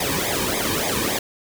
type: noise with flanger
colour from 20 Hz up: pink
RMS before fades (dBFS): -23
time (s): 0-1.19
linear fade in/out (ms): 5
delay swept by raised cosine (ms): 0.69 to 1.5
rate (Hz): 3.5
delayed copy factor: -0.95
effects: none